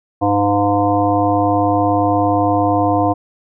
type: harmonic tone with a mistuned harmonic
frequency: 101.6 Hz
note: G#2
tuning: 38 cents flat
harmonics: 1 / 3 / 5 / 7 / 9 / 10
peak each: -21 / -17 / -21 / -16 / -23 / -23 dBFS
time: 0.21-3.14 s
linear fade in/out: 20 ms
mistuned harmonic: 10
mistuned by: +27 cents
effects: none